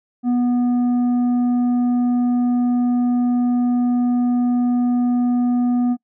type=tone with tanh clipping; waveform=sine; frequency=244.6 Hz; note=B3; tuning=16 cents flat; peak=-16 dBFS; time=0.23-5.97 s; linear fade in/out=50 ms; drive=6 dB; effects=noise-tail reverb RT60 0.1 s tail -24 dB re dry